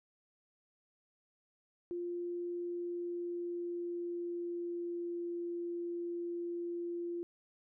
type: tone with pitch glide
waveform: sine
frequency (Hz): 349.2 to 345.2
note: F4 to F4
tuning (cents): 0 to -20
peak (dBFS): -36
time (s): 1.91-7.23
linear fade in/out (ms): 0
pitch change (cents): -20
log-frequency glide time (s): 2.53-5.33
effects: none